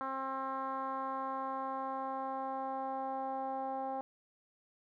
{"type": "tone with low-pass filter sweep", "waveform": "10% pulse", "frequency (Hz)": 266.5, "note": "C4", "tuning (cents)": 32, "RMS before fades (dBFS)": -38, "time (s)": [0.01, 4.01], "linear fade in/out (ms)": 0, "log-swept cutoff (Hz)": [1200, 770], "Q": 3.3, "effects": []}